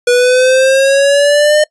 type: exponential sweep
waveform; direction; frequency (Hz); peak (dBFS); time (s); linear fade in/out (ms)
square; up; 485.4 to 609; -7; 0.07-1.64; 5
effects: noise-tail reverb RT60 0.1 s tail -24 dB re dry + resampled to 24000 Hz